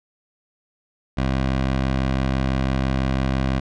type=tone; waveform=15% pulse; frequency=66 Hz; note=C2; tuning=16 cents sharp; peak=-13 dBFS; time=1.17-3.6 s; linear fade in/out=10 ms; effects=low-pass 4000 Hz 12 dB/octave